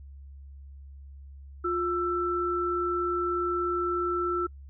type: tone pair together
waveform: sine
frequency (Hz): 353.2 / 1331.6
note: F4 / E6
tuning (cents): +20 / +17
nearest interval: octave + major seventh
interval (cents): 2297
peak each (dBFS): -28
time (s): 1.64-4.47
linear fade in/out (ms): 10
effects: noise-tail reverb RT60 0.1 s tail -26 dB re dry + added 69 Hz sine -43 dBFS peak until 4.69 s